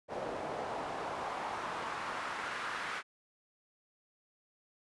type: noise with band-pass filter sweep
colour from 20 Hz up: pink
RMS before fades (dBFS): -39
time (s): 0.08-3.03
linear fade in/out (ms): 50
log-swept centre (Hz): 580 to 1600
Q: 1.6
effects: resampled to 24000 Hz